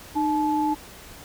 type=tone pair together; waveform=sine; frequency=305.3 / 863.5 Hz; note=D#4 / A5; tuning=-33 / -33 cents; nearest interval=octave + tritone; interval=1800 cents; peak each=-23 dBFS; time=0.15-0.75 s; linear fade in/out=20 ms; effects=pink hiss -44 dBFS RMS until 1.24 s